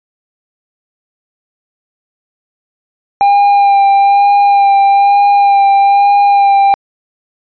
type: tone with vibrato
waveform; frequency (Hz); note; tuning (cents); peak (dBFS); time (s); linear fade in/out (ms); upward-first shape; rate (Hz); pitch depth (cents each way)
triangle; 801; G5; +37; -3; 3.21-6.74; 0; sine; 1.1; 18
effects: resampled to 11025 Hz